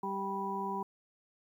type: harmonic tone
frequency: 196 Hz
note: G3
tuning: in tune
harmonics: 1 / 2 / 4 / 5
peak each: -40 / -40 / -41 / -36 dBFS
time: 0.03-0.83 s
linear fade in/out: 5 ms
effects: 11-bit